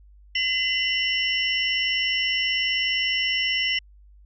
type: tone cluster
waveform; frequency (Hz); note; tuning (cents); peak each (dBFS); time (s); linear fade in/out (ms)
sine; 2030 / 2766 / 2985 / 5430; B6 / F7 / F#7 / F8; +47 / -17 / +15 / -50; -26 / -28 / -25 / -30; 0.35-3.79; 5
effects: added 50 Hz sine -48 dBFS peak until 4.25 s